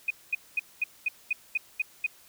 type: tone bursts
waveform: sine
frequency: 2489 Hz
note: D#7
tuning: in tune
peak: -23 dBFS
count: 9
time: 0.08-2.065 s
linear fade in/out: 5 ms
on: 25 ms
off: 220 ms
effects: white hiss -56 dBFS RMS until 2.28 s